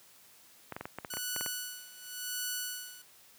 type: clicks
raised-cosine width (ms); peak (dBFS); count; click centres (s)
0.5; -23; 11; 0.723 / 0.765 / 0.81 / 0.855 / 0.986 / 1.048 / 1.138 / 1.17 / 1.363 / 1.41 / 1.462
type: tone with tremolo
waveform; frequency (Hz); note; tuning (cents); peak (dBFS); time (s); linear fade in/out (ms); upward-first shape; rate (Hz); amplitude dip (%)
5% pulse; 1480; F#6; 0; -22; 1.1-3.02; 5; sine; 0.91; 85
effects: white hiss -59 dBFS RMS until 3.38 s + high-pass 80 Hz 12 dB/octave